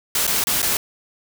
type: noise with dropouts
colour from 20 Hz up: white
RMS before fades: -20 dBFS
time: 0.15-0.77 s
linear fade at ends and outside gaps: 2 ms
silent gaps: 0.268-0.276 / 0.44-0.47 / 0.619-0.627 s
effects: none